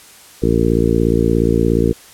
harmonic tone, 57 Hz, A#1, 38 cents flat, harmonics 1 / 2 / 3 / 4 / 5 / 6 / 7 / 8, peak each -20 / -20 / -20 / -20 / -20 / -20 / -20 / -20 dBFS, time 0.42-1.93 s, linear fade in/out 10 ms, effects white hiss -42 dBFS RMS until 2.13 s + low-pass 12000 Hz 12 dB/octave

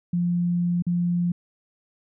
sine tone with dropouts, 174.61 Hz, F3, in tune, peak -20 dBFS, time 0.13-1.32 s, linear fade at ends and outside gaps 5 ms, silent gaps 0.823-0.866 s, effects none

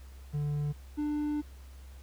triangle tone pair in turn, 146.83 / 297.2 Hz, D3 / D4, 0 / +21 cents, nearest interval octave, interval 1221 cents, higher second, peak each -27 dBFS, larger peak neither, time 0.33-0.73 / 0.97-1.42 s, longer second, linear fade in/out 20 ms, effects added 66 Hz sine -46 dBFS peak until 2.02 s + pink hiss -60 dBFS RMS until 2.02 s

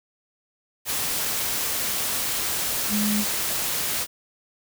sine tone in noise, 209.2 Hz, G#3, 13 cents sharp, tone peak -22 dBFS, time 2.89-3.25 s, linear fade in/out 50 ms, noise white, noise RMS -26 dBFS, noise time 0.85-4.07 s, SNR +1 dB, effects none

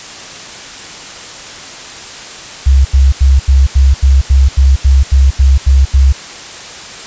sine tone bursts, 67.3 Hz, C2, 49 cents sharp, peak -3 dBFS, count 13, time 2.66-6.126 s, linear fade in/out 10 ms, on 190 ms, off 83 ms, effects white hiss -28 dBFS RMS until 7.06 s + resampled to 16000 Hz

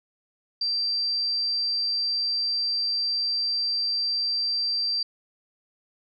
sine tone, 4699 Hz, D8, in tune, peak -23 dBFS, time 0.61-5.03 s, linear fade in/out 5 ms, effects none

